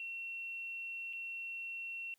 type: tone with dropouts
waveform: sine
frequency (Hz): 2720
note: F7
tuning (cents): -46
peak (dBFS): -40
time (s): 0-2.14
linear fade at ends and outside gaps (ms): 1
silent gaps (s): 1.129-1.133
effects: white hiss -75 dBFS RMS until 2.18 s